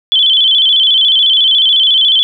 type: tone with vibrato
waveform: sine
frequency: 3266 Hz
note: G#7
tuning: 30 cents flat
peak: -6 dBFS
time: 0.12-2.23 s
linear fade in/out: 0 ms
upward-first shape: square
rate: 14 Hz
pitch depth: 81 cents each way
effects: none